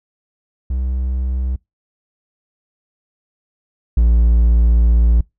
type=tone pair in turn; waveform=triangle; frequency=63.8 / 57.74 Hz; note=C2 / A#1; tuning=-43 / -16 cents; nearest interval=major second; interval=173 cents; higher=first; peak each=-15 / -7 dBFS; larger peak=second; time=0.7-1.56 / 3.97-5.21 s; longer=second; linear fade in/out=5 ms; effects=noise-tail reverb RT60 0.2 s tail -25 dB re dry